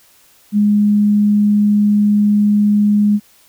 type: tone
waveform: sine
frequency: 207.3 Hz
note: G#3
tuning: 3 cents flat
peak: -9 dBFS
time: 0.52-3.2 s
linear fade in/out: 50 ms
effects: white hiss -50 dBFS RMS until 3.48 s